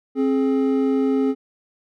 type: tone pair together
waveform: triangle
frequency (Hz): 266.2 / 422.5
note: C4 / G#4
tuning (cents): +30 / +30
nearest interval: minor sixth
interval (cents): 800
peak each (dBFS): -16 / -20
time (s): 0.15-1.35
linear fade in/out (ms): 50
effects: none